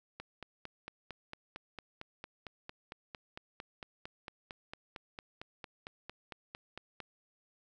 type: click train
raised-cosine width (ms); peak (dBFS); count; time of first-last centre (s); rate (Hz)
0.3; -27; 31; 0.2-7.003; 4.41
effects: none